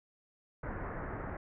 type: low-pass noise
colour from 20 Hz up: pink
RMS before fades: -40 dBFS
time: 0.63-1.37 s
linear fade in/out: 5 ms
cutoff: 1900 Hz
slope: 48 dB/octave
effects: none